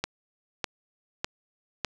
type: click train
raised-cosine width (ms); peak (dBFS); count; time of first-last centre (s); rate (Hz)
0.2; -10; 4; 0.04-1.847; 1.66
effects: none